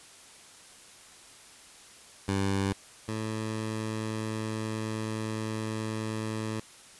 15% pulse tone pair in turn, 98 / 109.56 Hz, G2 / A2, 0 / -7 cents, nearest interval major second, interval 193 cents, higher second, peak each -20 / -25 dBFS, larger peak first, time 2.28-2.73 / 3.08-6.6 s, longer second, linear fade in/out 5 ms, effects white hiss -52 dBFS RMS until 6.99 s + resampled to 24000 Hz

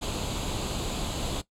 pink noise with comb filter, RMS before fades -31 dBFS, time 0.01-1.42 s, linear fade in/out 20 ms, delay 0.27 ms, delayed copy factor +0.65, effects noise-tail reverb RT60 0.1 s tail -17 dB re dry + low-pass 9000 Hz 12 dB/octave

